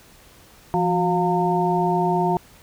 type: tone cluster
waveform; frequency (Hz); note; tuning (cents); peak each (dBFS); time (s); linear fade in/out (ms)
sine; 170.9 / 364 / 706 / 910; F3 / F#4 / F5 / A#5; -37 / -28 / +19 / -42; -23; 0.74-2.37; 0
effects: pink hiss -50 dBFS RMS until 2.62 s